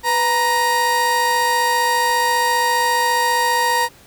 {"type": "tone pair together", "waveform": "30% pulse", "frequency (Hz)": [495.4, 936], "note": ["B4", "A#5"], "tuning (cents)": [5, 7], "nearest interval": "major seventh", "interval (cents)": 1102, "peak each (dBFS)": [-21, -13], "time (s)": [0.03, 3.89], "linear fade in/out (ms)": 50, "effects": ["pink hiss -47 dBFS RMS until 4.06 s"]}